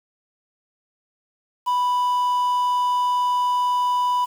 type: tone with quantisation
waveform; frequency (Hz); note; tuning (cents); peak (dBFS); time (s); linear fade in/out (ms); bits
triangle; 987.8; B5; 0; -16; 1.66-4.26; 20; 7
effects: none